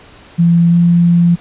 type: tone with pitch glide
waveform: sine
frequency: 170 to 172.07 Hz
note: F3 to F3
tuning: -46 to -25 cents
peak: -6 dBFS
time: 0.38-1.36 s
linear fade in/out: 20 ms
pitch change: +21 cents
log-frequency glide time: 0.7-0.75 s
effects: pink hiss -40 dBFS RMS until 1.4 s + resampled to 8000 Hz